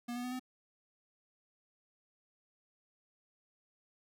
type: tone with pitch steps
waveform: square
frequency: 240 / 244.8 / 249.6 / 254.6 Hz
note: B3 / B3 / B3 / C4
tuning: -49 / -15 / +19 / -47 cents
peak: -38 dBFS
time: 0.08-0.396 s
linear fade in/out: 10 ms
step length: 79 ms
effects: none